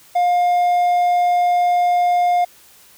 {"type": "tone", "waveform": "triangle", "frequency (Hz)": 709, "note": "F5", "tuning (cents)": 26, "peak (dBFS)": -11, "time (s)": [0.15, 2.45], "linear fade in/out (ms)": 10, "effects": ["white hiss -48 dBFS RMS until 2.97 s"]}